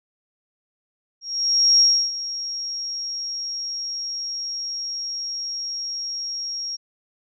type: tone with ADSR envelope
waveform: sine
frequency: 5588 Hz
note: F8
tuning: in tune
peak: -11 dBFS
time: 1.21-6.77 s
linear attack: 590 ms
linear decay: 310 ms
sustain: -15 dB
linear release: 22 ms
effects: none